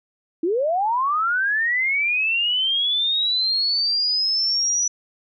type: linear sweep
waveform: sine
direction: up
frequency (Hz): 311.1 to 5920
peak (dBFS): -18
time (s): 0.43-4.88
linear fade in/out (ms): 5
effects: none